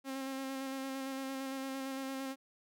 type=tone with vibrato; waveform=sawtooth; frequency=267.8 Hz; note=C4; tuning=40 cents sharp; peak=-34 dBFS; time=0.04-2.36 s; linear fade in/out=50 ms; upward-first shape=square; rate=8.8 Hz; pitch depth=16 cents each way; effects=none